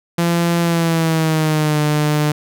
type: tone with pitch glide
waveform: sawtooth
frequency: 170.5 to 150.15 Hz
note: F3 to D3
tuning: -41 to +39 cents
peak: -10 dBFS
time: 0.18-2.32 s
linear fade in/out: 5 ms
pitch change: -220 cents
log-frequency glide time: 0.61-1.81 s
effects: none